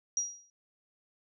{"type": "tone with exponential decay", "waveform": "sine", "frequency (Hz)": 5740, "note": "F8", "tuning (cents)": 47, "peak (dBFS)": -25, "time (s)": [0.17, 0.5], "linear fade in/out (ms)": 1, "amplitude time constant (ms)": 70, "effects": []}